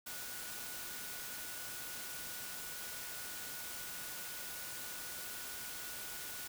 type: tone in noise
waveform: sine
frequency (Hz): 1464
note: F#6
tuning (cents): -19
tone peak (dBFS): -53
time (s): 0.06-6.48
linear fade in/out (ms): 10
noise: white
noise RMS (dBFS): -45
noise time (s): 0.06-6.48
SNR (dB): -11
effects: none